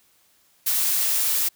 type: noise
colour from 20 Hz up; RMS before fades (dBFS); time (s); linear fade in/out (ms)
blue; -22; 0.66-1.49; 10
effects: white hiss -61 dBFS RMS until 1.55 s